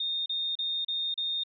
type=tone bursts; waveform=sine; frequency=3666 Hz; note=A#7; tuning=30 cents flat; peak=-28 dBFS; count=5; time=0-1.436 s; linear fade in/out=5 ms; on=260 ms; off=34 ms; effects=none